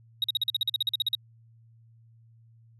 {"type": "tone bursts", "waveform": "triangle", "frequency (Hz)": 3790, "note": "A#7", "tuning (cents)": 28, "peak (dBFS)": -21, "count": 15, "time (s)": [0.22, 1.151], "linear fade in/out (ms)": 2, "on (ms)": 21, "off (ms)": 44, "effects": ["added 114 Hz sine -54 dBFS peak until 2.79 s", "resampled to 32000 Hz"]}